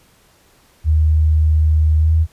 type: tone with pitch glide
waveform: sine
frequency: 77.78 to 80.15 Hz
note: D#2 to E2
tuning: 0 to -48 cents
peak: -10 dBFS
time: 0.84-2.27 s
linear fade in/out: 50 ms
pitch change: +52 cents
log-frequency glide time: 1.98-2.14 s
effects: pink hiss -53 dBFS RMS until 2.32 s + resampled to 32000 Hz